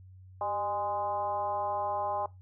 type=tone with frequency modulation; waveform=sine; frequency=821 Hz; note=G#5; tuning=20 cents flat; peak=-29 dBFS; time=0.41-2.26 s; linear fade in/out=2 ms; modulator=214 Hz; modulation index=1.1; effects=noise-tail reverb RT60 0.2 s tail -19 dB re dry + added 93 Hz sine -49 dBFS peak until 2.41 s